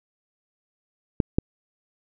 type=clicks; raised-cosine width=3 ms; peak=-6 dBFS; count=2; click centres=1.202 / 1.385 s; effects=none

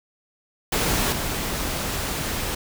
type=noise with level steps; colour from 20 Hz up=pink; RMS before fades=-22 / -27 dBFS; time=0.72-2.55 s; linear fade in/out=5 ms; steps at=1.12 s; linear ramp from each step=5 ms; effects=none

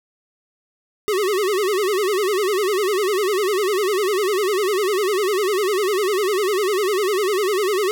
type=tone with vibrato; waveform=square; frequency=395.9 Hz; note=G4; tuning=17 cents sharp; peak=-18 dBFS; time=1.08-7.91 s; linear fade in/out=0 ms; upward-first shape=sine; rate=10 Hz; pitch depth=150 cents each way; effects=none

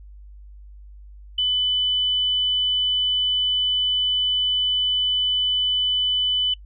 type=tone; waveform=sine; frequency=3000 Hz; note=F#7; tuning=23 cents sharp; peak=-18 dBFS; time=1.38-6.54 s; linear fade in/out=5 ms; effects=noise-tail reverb RT60 0.1 s tail -24 dB re dry + added 50 Hz sine -40 dBFS peak until 6.65 s

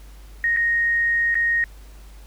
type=tone with dropouts; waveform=sine; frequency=1864.7 Hz; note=A#6; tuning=in tune; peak=-17 dBFS; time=0.44-1.64 s; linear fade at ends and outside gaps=1 ms; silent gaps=0.564-0.57 / 1.344-1.353 s; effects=added 50 Hz sine -40 dBFS peak until 2.26 s + pink hiss -52 dBFS RMS until 2.26 s

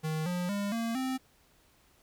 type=tone with pitch steps; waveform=square; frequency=156.8 / 178.05 / 202.2 / 229.6 / 260.7 Hz; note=D#3 / F3 / G#3 / A#3 / C4; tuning=+14 / +34 / -46 / -26 / -6 cents; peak=-31 dBFS; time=0.03-1.18 s; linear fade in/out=20 ms; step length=230 ms; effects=pink hiss -65 dBFS RMS until 2.02 s

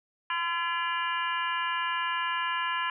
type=harmonic tone with a mistuned harmonic; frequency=340 Hz; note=F4; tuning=46 cents flat; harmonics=3 / 4 / 5 / 6 / 7 / 8 / 9; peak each=-30 / -37 / -33 / -44 / -38 / -37 / -44 dBFS; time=0.3-2.9 s; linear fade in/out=2 ms; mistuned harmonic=8; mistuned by=+72 cents; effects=none

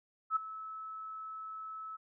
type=tone with ADSR envelope; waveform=sine; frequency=1301 Hz; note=E6; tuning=23 cents flat; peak=-25 dBFS; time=0.3-1.97 s; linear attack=61 ms; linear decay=10 ms; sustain=-16 dB; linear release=17 ms; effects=none

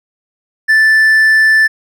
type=tone; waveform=triangle; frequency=1760 Hz; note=A6; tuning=in tune; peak=-4 dBFS; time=0.68-1.68 s; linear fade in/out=20 ms; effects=none

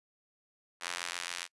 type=tone with high-pass filter sweep; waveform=square; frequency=43.65 Hz; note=F1; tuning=in tune; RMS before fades=-39 dBFS; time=0.8-1.48 s; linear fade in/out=50 ms; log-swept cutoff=1400 to 2200 Hz; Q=0.74; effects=noise-tail reverb RT60 0.1 s tail -26 dB re dry + resampled to 24000 Hz

